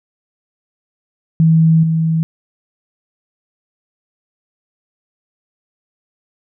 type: tone with level steps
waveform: sine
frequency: 161.7 Hz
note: E3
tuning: 33 cents flat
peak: -7 / -12 dBFS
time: 1.4-2.23 s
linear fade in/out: 0 ms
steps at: 1.83 s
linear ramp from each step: 5 ms
effects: none